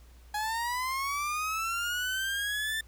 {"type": "linear sweep", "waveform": "30% pulse", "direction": "up", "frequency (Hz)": [830.6, 1785], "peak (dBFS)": -27, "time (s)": [0.34, 2.81], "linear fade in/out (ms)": 5, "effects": ["added 60 Hz sine -51 dBFS peak until 2.87 s", "pink hiss -62 dBFS RMS until 2.87 s"]}